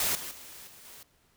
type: noise with level steps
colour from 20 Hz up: white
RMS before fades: -28 / -39 / -47 / -52 / -49 dBFS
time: 0-1.03 s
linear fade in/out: 2 ms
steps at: 0.15 / 0.31 / 0.67 / 0.85 s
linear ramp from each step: 2 ms
effects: pink hiss -67 dBFS RMS until 1.36 s